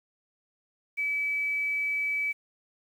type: tone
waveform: sine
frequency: 2295 Hz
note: D7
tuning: 40 cents flat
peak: -26 dBFS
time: 0.97-2.33 s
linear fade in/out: 20 ms
effects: 9-bit